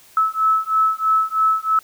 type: beating tone pair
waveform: sine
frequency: 1300 / 1303.1 Hz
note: E6 / E6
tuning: -24 / -20 cents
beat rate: 3.1 Hz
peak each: -18 dBFS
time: 0.17-1.79 s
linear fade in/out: 2 ms
effects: white hiss -49 dBFS RMS until 1.83 s